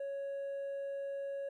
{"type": "tone with hard clipping", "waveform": "triangle", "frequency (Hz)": 555, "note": "C#5", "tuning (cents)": 2, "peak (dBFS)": -36, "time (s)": [0, 1.49], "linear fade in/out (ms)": 5, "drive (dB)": 1, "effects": []}